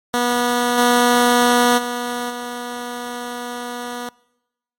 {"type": "tone with level steps", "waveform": "10% pulse", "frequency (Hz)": 243, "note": "B3", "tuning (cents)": -28, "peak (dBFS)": [-8, -4, -14, -18], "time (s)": [0.14, 4.09], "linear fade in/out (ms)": 0, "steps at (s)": [0.77, 1.77, 2.29], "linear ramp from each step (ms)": 20, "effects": ["noise-tail reverb RT60 0.9 s tail -24 dB re dry", "MP3 64 kbps"]}